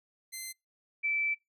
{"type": "tone pair in turn", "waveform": ["5% pulse", "sine"], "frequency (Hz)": [2069, 2322], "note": ["C7", "D7"], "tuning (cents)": [-20, -20], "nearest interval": "major second", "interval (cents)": 200, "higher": "second", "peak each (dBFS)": -27, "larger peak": "neither", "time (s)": [[0.32, 0.53], [1.03, 1.35]], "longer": "second", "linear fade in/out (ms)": 20, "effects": ["noise-tail reverb RT60 0.2 s tail -26 dB re dry", "low-pass 12000 Hz 12 dB/octave"]}